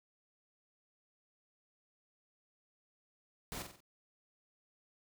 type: noise with echo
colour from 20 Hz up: pink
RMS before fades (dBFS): -43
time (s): 3.52-3.62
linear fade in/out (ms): 0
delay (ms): 46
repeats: 4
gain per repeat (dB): -6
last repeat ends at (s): 3.804
effects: none